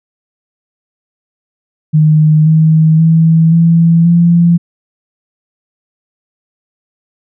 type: tone with pitch steps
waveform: sine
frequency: 154.4 / 158.37 / 162.45 / 166.63 / 170.92 Hz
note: D#3 / D#3 / E3 / E3 / F3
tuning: -13 / +31 / -25 / +19 / -37 cents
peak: -4 dBFS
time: 1.93-4.58 s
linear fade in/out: 20 ms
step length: 530 ms
effects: none